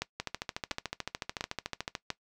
two click trains, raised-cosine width 0.2 ms, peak -16 / -14 dBFS, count 25 / 4, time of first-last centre 0.2-1.952 / 0.02-2.103 s, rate 13.7 / 1.44 Hz, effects noise-tail reverb RT60 0.1 s tail -18 dB re dry

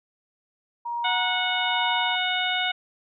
sine tone with tremolo, 946 Hz, A#5, 25 cents sharp, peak -25 dBFS, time 0.85-2.16 s, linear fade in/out 10 ms, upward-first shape sine, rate 1.2 Hz, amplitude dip 70%
harmonic tone, 733 Hz, F#5, 16 cents flat, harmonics 1 / 2 / 3 / 4 / 5, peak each -29 / -29 / -29 / -29 / -29 dBFS, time 1.04-2.72 s, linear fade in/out 10 ms
effects none

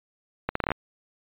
accelerating click train, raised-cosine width 0.5 ms, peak -10 dBFS, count 8, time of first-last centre 0.49-0.718 s, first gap 64 ms, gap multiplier 0.76, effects resampled to 8000 Hz

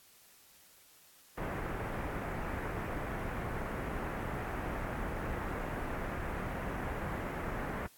pink low-pass noise, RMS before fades -38 dBFS, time 1.37-7.87 s, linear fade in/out 10 ms, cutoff 2000 Hz, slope 24 dB/octave, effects white hiss -61 dBFS RMS until 7.97 s + AAC 64 kbps

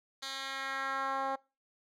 10% pulse tone with band-pass filter sweep, 269.8 Hz, C#4, 47 cents flat, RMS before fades -36 dBFS, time 0.22-1.36 s, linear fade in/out 10 ms, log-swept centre 4200 to 740 Hz, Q 1.5, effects noise-tail reverb RT60 0.3 s tail -24 dB re dry

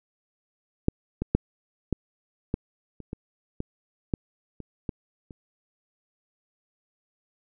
clicks, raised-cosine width 3 ms, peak -7 / -14 / -6 / -11 / -12 / -27 / -20 / -17 / -11 / -25 / -16 / -29 dBFS, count 12, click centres 0.884 / 1.22 / 1.35 / 1.927 / 2.541 / 3.003 / 3.131 / 3.604 / 4.138 / 4.603 / 4.892 / 5.308 s, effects none

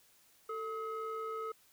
triangle ring-modulated tone, 415.1 Hz, G#4, 1 cent flat, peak -32 dBFS, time 0.49-1.52 s, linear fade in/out 5 ms, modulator 861 Hz, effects white hiss -66 dBFS RMS until 1.72 s

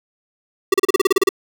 square tone bursts, 385.3 Hz, G4, 30 cents flat, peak -11 dBFS, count 11, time 0.72-1.291 s, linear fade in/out 5 ms, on 21 ms, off 34 ms, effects none

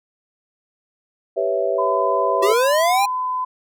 sine chord, C# half-diminished seventh, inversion second, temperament equal, 392 / 493.9 / 554.4 / 659.3 Hz, G4 / B4 / C#5 / E5, 0 / 0 / 0 / 0 cents, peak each -24 / -24 / -23 / -22 dBFS, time 1.36-2.54 s, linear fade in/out 20 ms
sine tone, 1012 Hz, B5, 42 cents sharp, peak -20 dBFS, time 1.78-3.45 s, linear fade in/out 10 ms
square linear sweep, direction up, 372.5 to 824 Hz, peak -16 dBFS, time 2.42-3.06 s, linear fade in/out 10 ms
effects none

